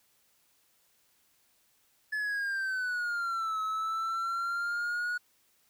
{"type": "exponential two-way sweep", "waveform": "triangle", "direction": "down then up", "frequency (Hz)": [1726, 1287, 1460], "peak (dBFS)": -28, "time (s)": [2.12, 5.18], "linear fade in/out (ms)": 10, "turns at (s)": 3.61, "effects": ["white hiss -69 dBFS RMS until 5.69 s"]}